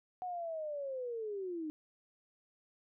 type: linear sweep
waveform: sine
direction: down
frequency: 740 to 299.4 Hz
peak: -37 dBFS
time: 0.22-1.7 s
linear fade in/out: 0 ms
effects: none